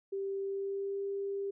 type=tone with pitch glide; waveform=sine; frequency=392 to 396.8 Hz; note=G4 to G4; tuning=0 to +21 cents; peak=-33 dBFS; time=0.12-1.51 s; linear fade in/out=10 ms; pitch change=+21 cents; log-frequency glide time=0.41-1.03 s; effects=none